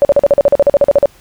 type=tone bursts; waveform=sine; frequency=568 Hz; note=C#5; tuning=42 cents sharp; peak=-4 dBFS; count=15; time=0.02-1.057 s; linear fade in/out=0 ms; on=29 ms; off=43 ms; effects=pink hiss -46 dBFS RMS until 1.2 s